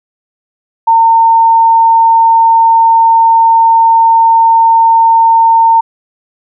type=tone; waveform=sine; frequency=910 Hz; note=A#5; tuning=42 cents flat; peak=-3 dBFS; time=0.87-5.81 s; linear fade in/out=10 ms; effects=none